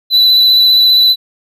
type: tone with vibrato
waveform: triangle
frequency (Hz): 3989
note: B7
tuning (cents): +17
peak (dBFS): -4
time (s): 0.1-1.16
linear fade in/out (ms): 50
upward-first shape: square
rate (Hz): 15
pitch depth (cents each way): 18
effects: none